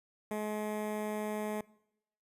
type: tone with notch filter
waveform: 15% pulse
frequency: 212.3 Hz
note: G#3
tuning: 38 cents sharp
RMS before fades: -36 dBFS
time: 0.31-1.61 s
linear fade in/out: 2 ms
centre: 4400 Hz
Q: 0.59
effects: noise-tail reverb RT60 0.8 s tail -22 dB re dry + resampled to 32000 Hz